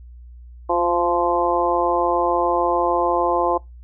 harmonic tone with a mistuned harmonic, 173.3 Hz, F3, 13 cents flat, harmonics 2 / 3 / 4 / 5 / 6, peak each -23 / -23 / -23 / -23 / -23 dBFS, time 0.69-3.58 s, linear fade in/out 10 ms, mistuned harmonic 2, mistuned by +18 cents, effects noise-tail reverb RT60 0.2 s tail -23 dB re dry + added 60 Hz sine -38 dBFS peak until 3.83 s

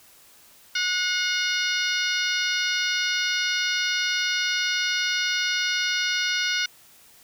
harmonic tone with a mistuned harmonic, 720 Hz, F#5, 47 cents flat, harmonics 2 / 3 / 4 / 5 / 6 / 7 / 8, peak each -27 / -29 / -30 / -31 / -32 / -32 / -33 dBFS, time 0.75-6.66 s, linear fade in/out 5 ms, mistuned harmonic 2, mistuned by +31 cents, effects white hiss -53 dBFS RMS until 7.23 s

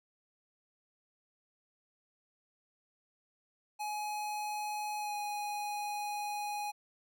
square tone with pitch glide, 841 to 829.4 Hz, G#5 to G#5, +22 to -3 cents, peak -36 dBFS, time 3.79-6.72 s, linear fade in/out 20 ms, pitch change -25 cents, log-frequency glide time 4.99-5.15 s, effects none

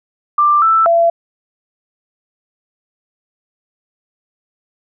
sine tone with pitch steps, 1183 / 1324 / 676 Hz, D6 / E6 / E5, +12 / +7 / +43 cents, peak -8 dBFS, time 0.38-1.1 s, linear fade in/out 5 ms, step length 240 ms, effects none

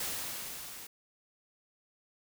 white noise with level ramp, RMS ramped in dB -35 to -47 dBFS, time 0-0.87 s, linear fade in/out 5 ms, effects none

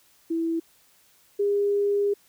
sine tone pair in turn, 329.6 / 405.6 Hz, E4 / G#4, 0 / -41 cents, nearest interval major third, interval 359 cents, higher second, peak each -23 / -20 dBFS, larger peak second, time 0.3-0.6 / 1.39-2.14 s, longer second, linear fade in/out 10 ms, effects white hiss -60 dBFS RMS until 2.28 s

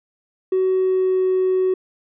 triangle tone with pitch glide, 375.1 to 372.9 Hz, F#4 to F#4, +24 to +14 cents, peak -12 dBFS, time 0.52-1.74 s, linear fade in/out 5 ms, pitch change -10 cents, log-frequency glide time 0.71-1.25 s, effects tanh soft clip ceiling -12 dBFS + resampled to 8000 Hz

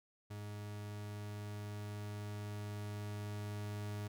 40% pulse tone with level ramp, 103.83 Hz, G#2, in tune, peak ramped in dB -43 to -39 dBFS, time 0.3-4.08 s, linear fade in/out 10 ms, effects none

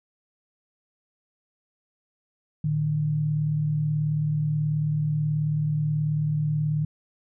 sine tone pair together, 113.09 / 151.6 Hz, A2 / D#3, +48 / -45 cents, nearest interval perfect fourth, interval 507 cents, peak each -32 / -22 dBFS, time 2.64-6.85 s, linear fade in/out 5 ms, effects none

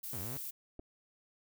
violet noise, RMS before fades -42 dBFS, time 0.03-0.51 s, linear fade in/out 10 ms
sawtooth linear two-way sweep, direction down then up, 144.6 to 84.7 to 144.6 Hz, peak -38 dBFS, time 0.13-0.37 s, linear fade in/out 0 ms, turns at 0.19 s
clicks, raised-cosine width 2 ms, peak -35 dBFS, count 2, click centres 0.793 / 0.796 s
effects none

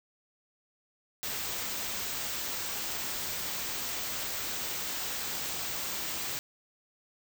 white band-stop noise, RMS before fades -35 dBFS, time 1.23-6.39 s, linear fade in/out 0 ms, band 8800 to 13000 Hz, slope 96 dB/octave, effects none

